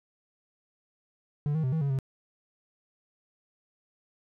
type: tone with pitch steps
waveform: triangle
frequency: 146.5 / 158.5 / 129 / 160.2 / 139.9 / 133.7 Hz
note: D3 / D#3 / C3 / E3 / C#3 / C3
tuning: -4 / +32 / -24 / -49 / +16 / +38 cents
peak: -23 dBFS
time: 1.46-1.988 s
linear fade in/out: 0 ms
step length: 88 ms
effects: none